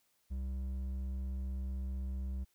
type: tone with hard clipping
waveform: sine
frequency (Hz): 65.41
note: C2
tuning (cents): 0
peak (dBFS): -37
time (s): 0.3-2.45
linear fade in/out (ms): 20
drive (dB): 6
effects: white hiss -75 dBFS RMS until 2.54 s